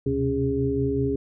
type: tone cluster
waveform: sine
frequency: 74.2 / 126.9 / 132.1 / 275.9 / 409.4 Hz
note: D2 / B2 / C3 / C#4 / G#4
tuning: +18 / +47 / +17 / -8 / -25 cents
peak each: -32 / -30 / -30 / -26 / -25 dBFS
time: 0.06-1.16 s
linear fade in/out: 5 ms
effects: none